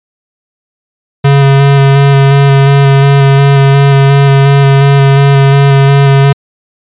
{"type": "tone with vibrato", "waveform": "square", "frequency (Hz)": 138.59, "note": "C#3", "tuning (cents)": 0, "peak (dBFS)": -3, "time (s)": [1.24, 6.33], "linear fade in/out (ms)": 10, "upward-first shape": "square", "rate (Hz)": 2.8, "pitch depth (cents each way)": 13, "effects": ["resampled to 8000 Hz"]}